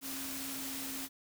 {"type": "tone in noise", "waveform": "sine", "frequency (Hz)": 269.5, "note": "C#4", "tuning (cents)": -49, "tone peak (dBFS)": -44, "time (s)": [0.01, 1.09], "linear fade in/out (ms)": 50, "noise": "white", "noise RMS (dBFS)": -41, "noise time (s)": [0.01, 1.09], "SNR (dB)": -6, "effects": []}